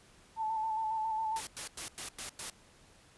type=tone with vibrato; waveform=sine; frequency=880 Hz; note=A5; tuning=in tune; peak=-31 dBFS; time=0.36-1.41 s; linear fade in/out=50 ms; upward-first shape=square; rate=7.3 Hz; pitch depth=25 cents each way
type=noise bursts; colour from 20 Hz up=white; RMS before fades=-40 dBFS; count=6; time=1.36-2.5 s; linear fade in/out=2 ms; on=110 ms; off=96 ms
effects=pink hiss -61 dBFS RMS until 3.17 s + resampled to 24000 Hz